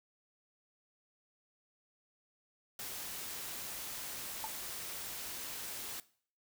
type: noise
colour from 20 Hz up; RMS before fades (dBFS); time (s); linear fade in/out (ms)
white; -43; 2.79-6; 2
type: tone with exponential decay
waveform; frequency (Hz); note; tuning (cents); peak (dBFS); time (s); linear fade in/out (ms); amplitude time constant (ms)
sine; 882; A5; +4; -33; 4.44-4.51; 0; 15
effects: noise-tail reverb RT60 0.5 s tail -19 dB re dry